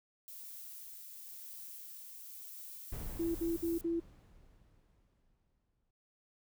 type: noise with tremolo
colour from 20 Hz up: violet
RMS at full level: -48 dBFS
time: 0.28-3.81 s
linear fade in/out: 0 ms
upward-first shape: triangle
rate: 0.96 Hz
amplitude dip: 25%
type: noise with exponential decay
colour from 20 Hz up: brown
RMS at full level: -41 dBFS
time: 2.92-5.91 s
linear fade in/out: 5 ms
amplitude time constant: 650 ms
type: tone bursts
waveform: sine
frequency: 335.4 Hz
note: E4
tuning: 30 cents sharp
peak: -31 dBFS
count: 4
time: 3.19-4.001 s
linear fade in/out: 10 ms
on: 160 ms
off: 57 ms
effects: none